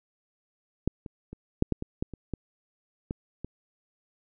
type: clicks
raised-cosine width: 3 ms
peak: -11 / -26 / -27 / -8 / -12 / -20 / -15 / -26 / -18 / -18 / -22 dBFS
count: 11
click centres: 0.876 / 1.062 / 1.33 / 1.624 / 1.723 / 1.824 / 2.025 / 2.137 / 2.337 / 3.109 / 3.446 s
effects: none